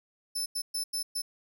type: tone bursts at uneven times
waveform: 25% pulse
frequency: 5274 Hz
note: E8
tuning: in tune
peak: -25 dBFS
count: 5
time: 0.35-0.46 / 0.55-0.62 / 0.74-0.84 / 0.93-1.03 / 1.15-1.22 s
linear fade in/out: 10 ms
effects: none